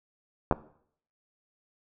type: clicks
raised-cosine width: 1 ms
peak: -7 / -11 dBFS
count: 2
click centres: 0.512 / 0.525 s
effects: noise-tail reverb RT60 0.6 s tail -18 dB re dry